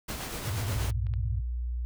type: noise with tremolo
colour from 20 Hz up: pink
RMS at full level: -35 dBFS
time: 0.08-0.91 s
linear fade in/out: 10 ms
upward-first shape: sine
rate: 8.3 Hz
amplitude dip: 35%
type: tone with vibrato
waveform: sine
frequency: 101.7 Hz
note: G#2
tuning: 36 cents flat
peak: -29 dBFS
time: 0.46-1.41 s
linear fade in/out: 20 ms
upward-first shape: sine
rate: 14 Hz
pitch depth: 280 cents each way
type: clicks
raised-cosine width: 0.3 ms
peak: -28 / -37 / -37 / -35 / -32 dBFS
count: 5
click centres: 0.743 / 0.792 / 0.912 / 1.068 / 1.138 s
type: tone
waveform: sine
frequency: 60 Hz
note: B1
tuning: 49 cents flat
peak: -29 dBFS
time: 0.76-1.85 s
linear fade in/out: 0 ms
effects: none